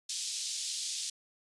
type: band-pass noise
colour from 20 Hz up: pink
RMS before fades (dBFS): -37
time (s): 0.09-1.1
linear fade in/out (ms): 5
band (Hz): 3800 to 8700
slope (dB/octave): 24
effects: resampled to 24000 Hz